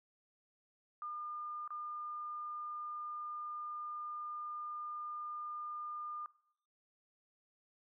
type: tone with dropouts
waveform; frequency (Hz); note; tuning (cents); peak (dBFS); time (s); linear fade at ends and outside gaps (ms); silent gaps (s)
sine; 1208; D6; +48; -40; 1.02-6.26; 1; 1.677-1.705
effects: noise-tail reverb RT60 0.7 s tail -21 dB re dry